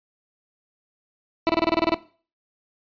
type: tone bursts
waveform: 20% pulse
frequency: 329.6 Hz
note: E4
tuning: in tune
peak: -12 dBFS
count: 10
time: 1.47-1.944 s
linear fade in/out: 0 ms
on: 24 ms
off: 26 ms
effects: noise-tail reverb RT60 0.4 s tail -18 dB re dry + resampled to 11025 Hz